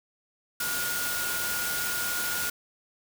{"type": "tone in noise", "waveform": "sine", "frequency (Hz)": 1432, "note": "F6", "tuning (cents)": 43, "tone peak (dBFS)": -32, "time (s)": [0.6, 2.5], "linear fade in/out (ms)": 5, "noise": "white", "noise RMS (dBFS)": -31, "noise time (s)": [0.6, 2.5], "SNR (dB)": -4, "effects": []}